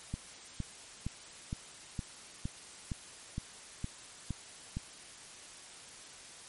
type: click train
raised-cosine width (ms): 5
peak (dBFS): -23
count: 11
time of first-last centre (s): 0.14-4.77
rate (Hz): 2.16
effects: white hiss -51 dBFS RMS until 6.48 s + MP3 48 kbps